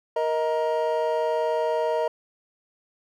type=tone cluster; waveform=triangle; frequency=469.2 / 629 / 940 Hz; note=A#4 / D#5 / A#5; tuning=+11 / +19 / +14 cents; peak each=-24 / -23 / -27 dBFS; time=0.16-2.08 s; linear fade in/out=5 ms; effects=none